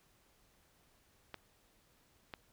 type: clicks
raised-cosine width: 0.3 ms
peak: -27 dBFS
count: 2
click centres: 1.343 / 2.338 s
effects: pink hiss -70 dBFS RMS until 2.52 s